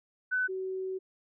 sine tone pair in turn, 1505 / 377.1 Hz, F#6 / F#4, +29 / +33 cents, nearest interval 2 octaves, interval 2396 cents, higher first, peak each -26 / -32 dBFS, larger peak first, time 0.31-0.48 / 0.48-0.99 s, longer second, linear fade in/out 20 ms, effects none

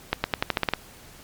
accelerating click train, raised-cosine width 0.3 ms, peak -5 dBFS, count 9, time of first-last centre 0.13-0.736 s, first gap 110 ms, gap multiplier 0.89, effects pink hiss -48 dBFS RMS until 1.23 s + MP3 96 kbps

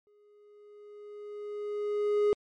triangle tone with exponential growth, 415.3 Hz, G#4, in tune, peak -19 dBFS, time 0.07-2.33 s, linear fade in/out 0 ms, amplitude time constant 490 ms, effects MP3 48 kbps

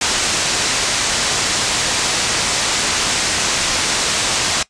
white low-pass noise, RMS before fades -18 dBFS, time 0.01-4.63 s, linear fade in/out 5 ms, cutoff 7800 Hz, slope 24 dB/octave, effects noise-tail reverb RT60 0.1 s tail -19 dB re dry + resampled to 22050 Hz

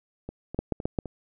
two click trains, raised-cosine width 2 ms, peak -22 / -12 dBFS, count 4 / 4, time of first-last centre 0.29-1.057 / 0.59-0.988 s, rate 3.91 / 7.54 Hz, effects none

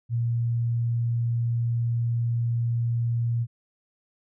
sine tone, 117.6 Hz, A#2, 16 cents sharp, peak -22 dBFS, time 0.09-3.47 s, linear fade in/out 50 ms, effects none

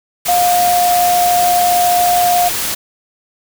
sine tone in noise, 710 Hz, F5, 28 cents sharp, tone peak -10 dBFS, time 0.28-2.49 s, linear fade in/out 10 ms, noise white, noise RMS -19 dBFS, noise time 0.25-2.75 s, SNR +6 dB, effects none

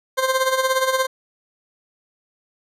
20% pulse tone with tremolo, 523.3 Hz, C5, in tune, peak -10 dBFS, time 0.17-1.07 s, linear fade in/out 20 ms, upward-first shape sine, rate 17 Hz, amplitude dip 65%, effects resampled to 32000 Hz

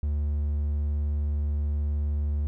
triangle tone, 73.42 Hz, D2, in tune, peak -22 dBFS, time 0.03-2.47 s, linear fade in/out 0 ms, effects none

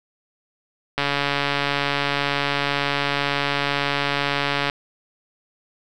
click train, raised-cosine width 0.3 ms, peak -5 dBFS, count 529, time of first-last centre 0.98-4.698 s, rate 142 Hz, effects none

